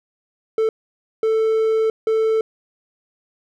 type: tone bursts at uneven times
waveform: triangle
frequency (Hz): 442.3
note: A4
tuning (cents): +9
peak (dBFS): -13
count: 3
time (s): 0.58-0.69 / 1.23-1.9 / 2.07-2.41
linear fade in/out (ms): 2
effects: none